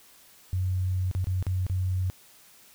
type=tone with dropouts; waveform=sine; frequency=92.5 Hz; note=F#2; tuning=in tune; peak=-24 dBFS; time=0.53-2.1 s; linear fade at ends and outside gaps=0 ms; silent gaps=1.113-1.15 / 1.243-1.27 / 1.426-1.467 / 1.666-1.698 s; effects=white hiss -55 dBFS RMS until 2.74 s